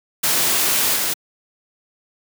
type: noise with level steps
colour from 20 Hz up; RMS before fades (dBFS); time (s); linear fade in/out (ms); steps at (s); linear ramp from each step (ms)
white; -18 / -21; 0.23-1.14; 10; 0.95; 20
effects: high-pass 150 Hz 12 dB/octave

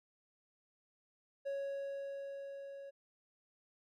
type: tone with level ramp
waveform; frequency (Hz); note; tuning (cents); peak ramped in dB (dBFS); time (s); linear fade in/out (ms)
triangle; 554.4; C#5; 0; -34 to -45; 1.45-2.91; 20
effects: none

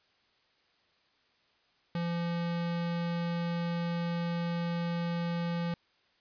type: tone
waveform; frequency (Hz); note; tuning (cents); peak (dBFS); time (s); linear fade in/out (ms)
square; 170.9; F3; -37; -31; 1.95-5.74; 2
effects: white hiss -69 dBFS RMS until 6.2 s + resampled to 11025 Hz

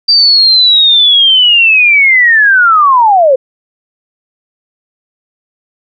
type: linear sweep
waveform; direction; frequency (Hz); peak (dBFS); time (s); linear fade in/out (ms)
sine; down; 4699 to 500; -3; 0.08-3.36; 10
effects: none

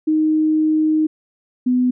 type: tone pair in turn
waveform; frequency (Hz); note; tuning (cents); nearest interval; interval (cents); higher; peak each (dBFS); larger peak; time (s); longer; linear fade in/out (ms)
sine; 311.1 / 250.4; D#4 / B3; 0 / +24; major third; 376; first; -13; neither; 0.07-1.07 / 1.66-1.91; first; 10
effects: none

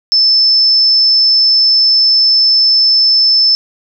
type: tone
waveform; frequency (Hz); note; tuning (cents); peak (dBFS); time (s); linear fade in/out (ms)
sine; 5270; E8; -1; -6; 0.12-3.55; 0
effects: none

